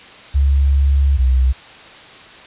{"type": "tone pair in turn", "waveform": "sine", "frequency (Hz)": [69.3, 64.18], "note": ["C#2", "C2"], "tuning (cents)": [0, -33], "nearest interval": "minor second", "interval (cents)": 133, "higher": "first", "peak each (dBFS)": -10, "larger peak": "neither", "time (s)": [[0.34, 1.18], [1.18, 1.53]], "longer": "first", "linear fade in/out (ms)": 20, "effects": ["white hiss -39 dBFS RMS until 2.46 s", "resampled to 8000 Hz"]}